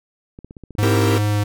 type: clicks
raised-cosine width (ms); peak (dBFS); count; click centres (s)
3; -24; 9; 0.389 / 0.446 / 0.509 / 0.568 / 0.637 / 0.707 / 0.752 / 0.791 / 0.83
type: tone with vibrato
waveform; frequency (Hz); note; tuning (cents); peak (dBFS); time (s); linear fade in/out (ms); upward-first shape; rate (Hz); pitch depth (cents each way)
square; 103.9; G#2; +1; -17; 0.78-1.44; 10; sine; 2.6; 10
type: chord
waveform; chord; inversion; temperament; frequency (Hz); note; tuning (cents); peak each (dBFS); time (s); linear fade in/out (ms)
45% pulse; C dominant seventh; none; equal; 261.6 / 329.6 / 392 / 466.2; C4 / E4 / G4 / Bb4; 0 / 0 / 0 / 0; -24 / -23 / -23 / -23; 0.83-1.18; 0
effects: none